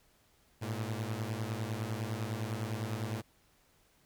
sawtooth beating tone pair, 106.1 / 116 Hz, G#2 / A#2, +38 / -8 cents, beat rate 9.9 Hz, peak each -33 / -34 dBFS, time 0.61-3.22 s, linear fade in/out 20 ms, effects pink hiss -68 dBFS RMS until 4.05 s

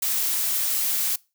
blue noise, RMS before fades -24 dBFS, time 0.02-1.16 s, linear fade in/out 5 ms, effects noise-tail reverb RT60 0.3 s tail -24 dB re dry

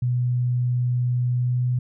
sine tone with pitch glide, 123.5 to 124.57 Hz, B2 to B2, 0 to +15 cents, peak -19 dBFS, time 0.02-1.79 s, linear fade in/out 5 ms, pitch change +15 cents, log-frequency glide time 1.34-1.66 s, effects none

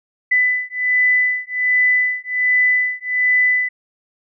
sine beating tone pair, 1997 / 1998.3 Hz, B6 / B6, +19 / +20 cents, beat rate 1.3 Hz, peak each -17 dBFS, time 0.31-3.69 s, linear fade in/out 10 ms, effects none

